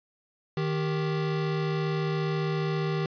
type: tone pair together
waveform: square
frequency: 155.57 / 392 Hz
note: D#3 / G4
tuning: 0 / 0 cents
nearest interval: octave + major third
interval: 1600 cents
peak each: -28 / -32 dBFS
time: 0.57-3.06 s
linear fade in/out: 2 ms
effects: resampled to 11025 Hz + 9-bit